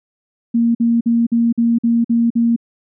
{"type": "tone bursts", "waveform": "sine", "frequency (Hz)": 233.1, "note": "A#3", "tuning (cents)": 0, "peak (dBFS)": -11, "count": 8, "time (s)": [0.54, 2.563], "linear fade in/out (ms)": 10, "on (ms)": 210, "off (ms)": 49, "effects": []}